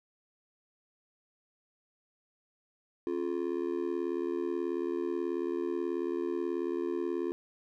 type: tone with amplitude modulation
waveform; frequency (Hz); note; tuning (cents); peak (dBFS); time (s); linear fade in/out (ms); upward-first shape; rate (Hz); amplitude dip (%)
triangle; 349.2; F4; 0; -24; 3.07-7.32; 0; sine; 78.4; 100
effects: none